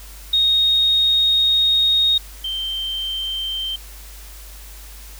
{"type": "tone pair in turn", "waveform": "sine", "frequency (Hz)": [3729, 3128], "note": ["A#7", "G7"], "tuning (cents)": [0, -4], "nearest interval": "minor third", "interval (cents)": 304, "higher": "first", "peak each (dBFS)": [-13, -22], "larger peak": "first", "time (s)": [[0.33, 2.18], [2.44, 3.76]], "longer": "first", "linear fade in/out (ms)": 5, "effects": ["added 50 Hz sine -37 dBFS peak until 5.19 s", "white hiss -42 dBFS RMS until 5.19 s"]}